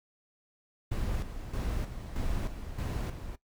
brown noise with tremolo, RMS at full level -32 dBFS, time 0.91-3.36 s, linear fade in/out 10 ms, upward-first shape square, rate 1.6 Hz, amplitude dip 60%, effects noise-tail reverb RT60 0.1 s tail -18 dB re dry

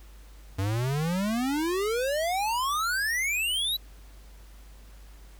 square exponential sweep, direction up, 93.2 to 4000 Hz, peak -26 dBFS, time 0.58-3.77 s, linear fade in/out 10 ms, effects added 50 Hz sine -46 dBFS peak until 5.39 s + pink hiss -57 dBFS RMS until 5.39 s

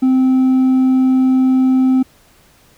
sine tone with hard clipping, 259.8 Hz, C4, 12 cents flat, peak -10 dBFS, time 0.02-2.03 s, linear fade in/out 10 ms, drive 2 dB, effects pink hiss -50 dBFS RMS until 2.77 s

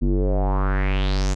square tone with low-pass filter sweep, 48 Hz, G1, 36 cents flat, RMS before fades -20 dBFS, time 0.01-1.35 s, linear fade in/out 20 ms, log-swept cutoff 260 to 7400 Hz, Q 4.1, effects none

